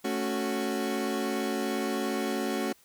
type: chord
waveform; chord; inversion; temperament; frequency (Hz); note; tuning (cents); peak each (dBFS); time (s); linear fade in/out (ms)
30% pulse; F# minor; first; equal; 220 / 277.2 / 370; A3 / C#4 / F#4; 0 / 0 / 0; -30; 0.04-2.73; 10
effects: white hiss -61 dBFS RMS until 2.84 s